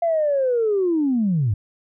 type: linear sweep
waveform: sine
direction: down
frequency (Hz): 688 to 93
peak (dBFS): -16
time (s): 0.02-1.54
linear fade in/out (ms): 5
effects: tanh soft clip ceiling -12 dBFS